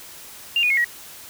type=tone with pitch steps; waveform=sine; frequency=2794 / 2461 / 2167 / 1908.4 Hz; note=F7 / D#7 / C#7 / A#6; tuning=0 / -20 / -40 / +40 cents; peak=-16 dBFS; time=0.56-0.844 s; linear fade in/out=2 ms; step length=71 ms; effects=white hiss -41 dBFS RMS until 1.29 s